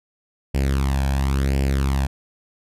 sawtooth tone with flanger, 67.9 Hz, C#2, 35 cents flat, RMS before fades -20 dBFS, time 0.54-2.07 s, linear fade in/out 10 ms, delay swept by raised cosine 0.39 to 1.24 ms, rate 0.95 Hz, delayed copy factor +0.7, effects resampled to 32000 Hz

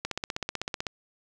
click train, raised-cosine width 0.2 ms, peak -13 dBFS, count 14, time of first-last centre 0.05-0.868 s, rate 15.9 Hz, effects none

